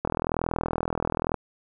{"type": "click train", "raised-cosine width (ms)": 1, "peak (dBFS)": -11, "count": 54, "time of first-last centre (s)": [0.05, 1.343], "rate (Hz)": 41, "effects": []}